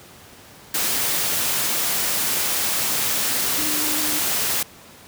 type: tone in noise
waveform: sine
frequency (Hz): 303.1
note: D#4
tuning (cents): -45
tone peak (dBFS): -30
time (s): 3.58-4.19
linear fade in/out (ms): 5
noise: white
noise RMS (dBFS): -22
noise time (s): 0.74-4.63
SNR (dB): -11
effects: pink hiss -45 dBFS RMS until 5.07 s + high-pass 80 Hz 12 dB/octave